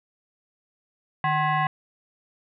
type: tone with frequency modulation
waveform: sine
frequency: 153.5 Hz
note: D#3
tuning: 23 cents flat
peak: -20 dBFS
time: 1.24-1.67 s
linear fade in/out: 2 ms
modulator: 912 Hz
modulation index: 1.7
effects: none